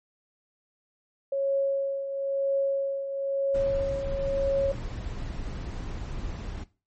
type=tone with tremolo; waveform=sine; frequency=550 Hz; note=C#5; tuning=14 cents flat; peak=-21 dBFS; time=1.32-4.72 s; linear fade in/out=5 ms; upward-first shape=triangle; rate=1 Hz; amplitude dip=65%
type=noise; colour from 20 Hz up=brown; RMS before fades=-34 dBFS; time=3.54-6.64 s; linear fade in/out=10 ms
effects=noise-tail reverb RT60 0.3 s tail -17 dB re dry + MP3 32 kbps